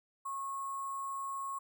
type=tone with sample-and-hold; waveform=sine; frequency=1092 Hz; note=C#6; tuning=26 cents flat; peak=-36 dBFS; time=0.25-1.59 s; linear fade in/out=10 ms; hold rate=8820 Hz; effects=none